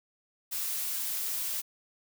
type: noise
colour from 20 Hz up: blue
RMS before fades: -33 dBFS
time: 0.51-1.62 s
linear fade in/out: 20 ms
effects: none